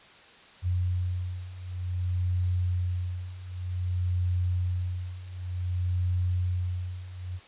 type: beating tone pair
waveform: sine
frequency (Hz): 89.6 / 90.14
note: F2 / F#2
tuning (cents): +45 / -45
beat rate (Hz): 0.54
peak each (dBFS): -31 / -28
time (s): 0.62-7.4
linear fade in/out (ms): 50
effects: white hiss -52 dBFS RMS until 7.47 s + resampled to 8000 Hz